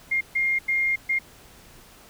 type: tone bursts at uneven times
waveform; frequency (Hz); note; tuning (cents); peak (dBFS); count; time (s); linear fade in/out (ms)
sine; 2123; C7; +25; -20; 4; 0.11-0.21 / 0.35-0.59 / 0.68-0.96 / 1.09-1.19; 10
effects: pink hiss -50 dBFS RMS until 2.09 s